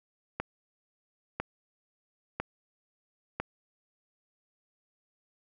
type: click train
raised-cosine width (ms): 0.5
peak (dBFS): -16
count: 4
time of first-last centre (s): 0.4-3.4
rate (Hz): 1
effects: none